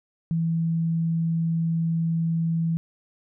sine tone, 164.81 Hz, E3, in tune, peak -21 dBFS, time 0.31-2.77 s, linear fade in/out 0 ms, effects none

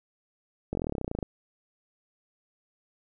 slowing click train, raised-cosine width 2 ms, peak -17 dBFS, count 18, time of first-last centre 0.73-1.228 s, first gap 21 ms, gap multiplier 1.04, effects none

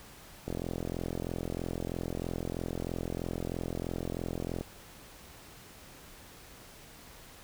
click train, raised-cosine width 2 ms, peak -21 dBFS, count 179, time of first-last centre 0.48-4.61 s, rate 43.1 Hz, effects pink hiss -52 dBFS RMS until 7.43 s

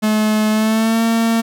45% pulse tone with pitch glide, 214.9 to 227.7 Hz, A3 to A#3, -41 to -40 cents, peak -13 dBFS, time 0.02-1.42 s, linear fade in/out 20 ms, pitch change +101 cents, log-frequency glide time 0.5-1.02 s, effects none

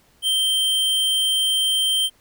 square tone, 3136 Hz, G7, in tune, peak -18 dBFS, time 0.22-2.1 s, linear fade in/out 50 ms, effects pink hiss -58 dBFS RMS until 2.2 s

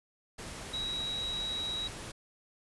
sine tone in noise, 3855 Hz, B7, 43 cents flat, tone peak -33 dBFS, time 0.73-1.88 s, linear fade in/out 10 ms, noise pink, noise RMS -43 dBFS, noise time 0.38-2.12 s, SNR +7 dB, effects resampled to 24000 Hz

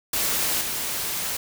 white noise with level steps, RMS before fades -24 / -28 dBFS, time 0.13-1.37 s, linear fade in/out 5 ms, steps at 0.61 s, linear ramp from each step 2 ms, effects none

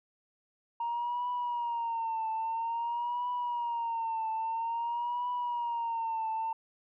sine tone with vibrato, 932.3 Hz, A#5, in tune, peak -29 dBFS, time 0.8-6.53 s, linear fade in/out 5 ms, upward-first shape triangle, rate 0.5 Hz, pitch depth 94 cents each way, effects tanh soft clip ceiling -27 dBFS

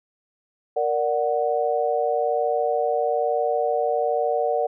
sine chord, Bb augmented, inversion none, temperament equal, 466.2 / 587.3 / 740 Hz, Bb4 / D5 / F#5, 0 / 0 / 0 cents, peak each -24 / -24 / -24 dBFS, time 0.76-4.67 s, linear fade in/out 10 ms, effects none

